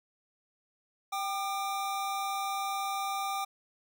square tone pair together, 784 / 1206 Hz, G5 / D6, 0 / +46 cents, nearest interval perfect fifth, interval 746 cents, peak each -34 / -36 dBFS, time 1.12-3.45 s, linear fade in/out 10 ms, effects none

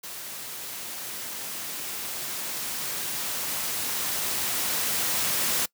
white noise with level ramp, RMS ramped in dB -38 to -25 dBFS, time 0.03-5.66 s, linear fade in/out 10 ms, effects noise-tail reverb RT60 0.1 s tail -23 dB re dry + high-pass 100 Hz 12 dB/octave

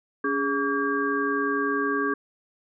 sine tone cluster, 282.4 / 413.2 / 1143 / 1610 Hz, C#4 / G#4 / D6 / G6, +32 / -9 / -47 / +46 cents, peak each -28 dBFS, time 0.24-2.14 s, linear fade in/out 5 ms, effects none

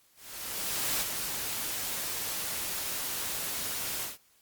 white noise with ADSR envelope, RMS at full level -29 dBFS, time 0.15-4.18 s, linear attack 860 ms, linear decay 27 ms, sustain -5 dB, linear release 160 ms, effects white hiss -65 dBFS RMS until 4.41 s + Opus 48 kbps

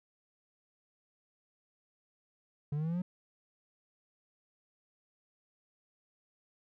triangle exponential sweep, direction up, 142.6 to 185 Hz, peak -29 dBFS, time 2.72-3.02 s, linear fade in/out 5 ms, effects none

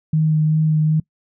sine tone with vibrato, 155.56 Hz, D#3, in tune, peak -13 dBFS, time 0.13-1 s, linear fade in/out 5 ms, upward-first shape sine, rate 2.6 Hz, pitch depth 14 cents each way, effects noise-tail reverb RT60 0.1 s tail -23 dB re dry

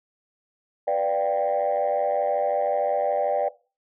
sine chord, G dominant seventh, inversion first, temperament equal, 493.9 / 587.3 / 698.5 / 784 Hz, B4 / D5 / F5 / G5, 0 / 0 / 0 / 0 cents, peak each -27 / -22 / -28 / -25 dBFS, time 0.87-3.49 s, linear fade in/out 10 ms, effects noise-tail reverb RT60 0.3 s tail -18 dB re dry + tanh soft clip ceiling -15 dBFS

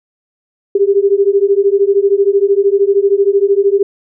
sine beating tone pair, 392 / 405 Hz, G4 / G#4, 0 / -43 cents, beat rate 13 Hz, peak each -11 dBFS, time 0.75-3.83 s, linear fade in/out 5 ms, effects none

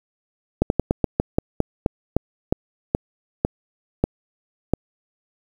slowing click train, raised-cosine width 2 ms, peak -3 dBFS, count 15, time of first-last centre 0.62-4.736 s, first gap 81 ms, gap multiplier 1.18, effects 7-bit

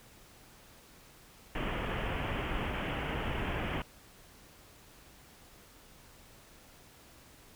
pink low-pass noise, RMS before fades -35 dBFS, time 1.55-3.82 s, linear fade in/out 2 ms, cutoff 3200 Hz, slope 96 dB/octave, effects pink hiss -57 dBFS RMS until 7.55 s

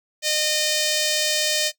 5% pulse tone with notch filter, 612 Hz, D#5, 29 cents flat, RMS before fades -22 dBFS, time 0.22-1.72 s, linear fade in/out 50 ms, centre 1200 Hz, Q 1.4, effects noise-tail reverb RT60 0.1 s tail -17 dB re dry

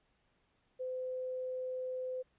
sine tone, 511 Hz, C5, 41 cents flat, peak -36 dBFS, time 0.79-2.23 s, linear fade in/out 20 ms, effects pink hiss -75 dBFS RMS until 2.38 s + resampled to 8000 Hz

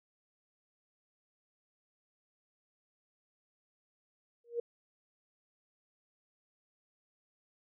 sine tone with exponential growth, 471.9 Hz, A#4, 21 cents sharp, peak -28 dBFS, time 4.44-4.6 s, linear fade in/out 5 ms, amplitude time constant 33 ms, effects none

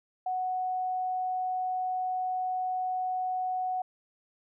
sine tone, 740 Hz, F#5, in tune, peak -28 dBFS, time 0.26-3.82 s, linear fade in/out 5 ms, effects none

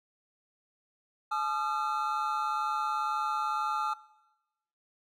triangle tone cluster, 856 / 1217 / 1359 Hz, A5 / D#6 / F6, -48 / -39 / -48 cents, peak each -31 dBFS, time 1.31-3.94 s, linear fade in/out 10 ms, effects noise-tail reverb RT60 1.0 s tail -20 dB re dry

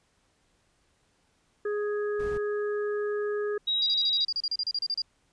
harmonic tone, 415.9 Hz, G#4, 2 cents sharp, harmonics 1 / 3 / 4, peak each -27 / -41 / -40 dBFS, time 1.65-3.58 s, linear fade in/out 5 ms
brown noise, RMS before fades -40 dBFS, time 2.19-2.38 s, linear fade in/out 10 ms
sine tone, 3827 Hz, A#7, 45 cents sharp, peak -24 dBFS, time 3.67-4.25 s, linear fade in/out 10 ms
sine tone bursts, 4800 Hz, D8, 37 cents sharp, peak -26 dBFS, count 16, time 3.82-5.019 s, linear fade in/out 2 ms, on 44 ms, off 33 ms
effects pink hiss -69 dBFS RMS until 5.32 s + resampled to 22050 Hz

